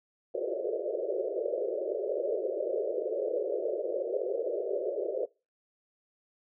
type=band-pass noise; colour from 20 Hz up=white; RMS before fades=-32 dBFS; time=0.34-5.26 s; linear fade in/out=10 ms; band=360 to 610 Hz; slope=96 dB/octave; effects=noise-tail reverb RT60 0.3 s tail -25 dB re dry